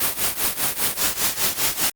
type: noise with tremolo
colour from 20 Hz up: white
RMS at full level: -18 dBFS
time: 0-1.9 s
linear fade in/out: 5 ms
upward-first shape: triangle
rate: 5 Hz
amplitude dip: 90%
effects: Opus 32 kbps